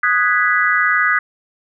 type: chord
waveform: sine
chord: G# minor seventh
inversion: second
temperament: equal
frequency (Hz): 1244.5 / 1480 / 1661.2 / 1975.5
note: D#6 / F#6 / G#6 / B6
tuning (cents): 0 / 0 / 0 / 0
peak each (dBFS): -18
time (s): 0.03-1.19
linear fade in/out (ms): 5
effects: none